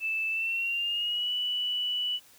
sine tone with pitch glide, 2637 to 2960 Hz, E7 to F#7, 0 to 0 cents, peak -27 dBFS, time 0-2.2 s, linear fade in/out 50 ms, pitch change +200 cents, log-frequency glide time 0.3-1.32 s, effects white hiss -57 dBFS RMS until 2.38 s

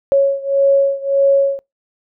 sine beating tone pair, 552 / 553.7 Hz, C#5 / C#5, -7 / -2 cents, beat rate 1.7 Hz, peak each -13 / -15 dBFS, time 0.12-1.59 s, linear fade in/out 0 ms, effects noise-tail reverb RT60 0.2 s tail -26 dB re dry

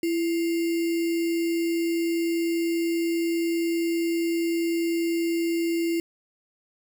sine tone with sample-and-hold, 334.9 Hz, E4, 27 cents sharp, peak -22 dBFS, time 0.03-6 s, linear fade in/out 2 ms, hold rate 2450 Hz, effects none

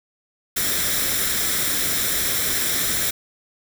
white noise with comb filter, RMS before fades -22 dBFS, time 0.56-3.11 s, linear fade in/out 10 ms, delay 0.54 ms, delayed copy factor +0.55, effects none

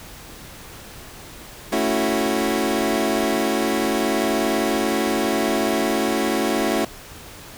25% pulse chord, F# minor seventh, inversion first, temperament equal, 220 / 277.2 / 329.6 / 370 Hz, A3 / C#4 / E4 / F#4, 0 / 0 / 0 / 0 cents, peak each -21 dBFS, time 1.72-6.85 s, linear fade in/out 5 ms, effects pink hiss -40 dBFS RMS until 7.57 s

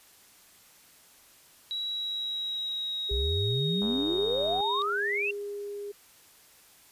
sine tone with pitch glide, 3889 to 3718 Hz, B7 to A#7, -27 to -5 cents, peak -30 dBFS, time 1.71-4.82 s, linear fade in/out 0 ms, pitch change -78 cents, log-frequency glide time 1.85-3.97 s
sine tone with tremolo, 407.4 Hz, G#4, 33 cents flat, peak -32 dBFS, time 3.09-5.92 s, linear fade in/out 10 ms, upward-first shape sine, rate 0.63 Hz, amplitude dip 25%
sine exponential sweep, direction up, 58 to 2770 Hz, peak -27 dBFS, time 3.11-5.31 s, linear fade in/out 5 ms
click train, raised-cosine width 1 ms, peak -27 dBFS, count 79, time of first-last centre 3.82-4.605 s, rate 99.4 Hz
effects white hiss -57 dBFS RMS until 6.91 s + resampled to 32000 Hz

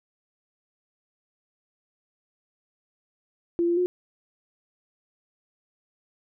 sine tone with pitch steps, 342.4 / 344.5 / 359.5 Hz, F4 / F4 / F#4, -34 / -24 / -50 cents, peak -20 dBFS, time 3.59-3.86 s, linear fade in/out 0 ms, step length 90 ms, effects none

